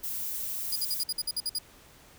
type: noise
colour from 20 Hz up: violet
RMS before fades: -34 dBFS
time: 0.03-1.04 s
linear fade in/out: 10 ms
type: tone bursts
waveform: sawtooth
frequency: 4897 Hz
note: D#8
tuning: 28 cents flat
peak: -25 dBFS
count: 10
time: 0.72-1.587 s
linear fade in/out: 5 ms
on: 39 ms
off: 53 ms
effects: pink hiss -55 dBFS RMS until 2.18 s